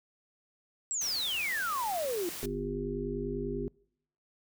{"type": "exponential sweep", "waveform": "sine", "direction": "down", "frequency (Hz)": [7902, 329.6], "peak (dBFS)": -30, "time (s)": [0.91, 2.29], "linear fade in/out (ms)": 0}
{"type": "noise", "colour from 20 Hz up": "white", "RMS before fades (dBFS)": -41, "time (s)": [1.01, 2.46], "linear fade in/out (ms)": 5}
{"type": "harmonic tone", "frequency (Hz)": 50.1, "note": "G1", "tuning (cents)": 38, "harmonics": [1, 3, 5, 7, 8], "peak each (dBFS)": [-39, -41, -38, -39, -36], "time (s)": [2.43, 3.68], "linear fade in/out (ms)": 0}
{"effects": ["noise-tail reverb RT60 0.7 s tail -25 dB re dry"]}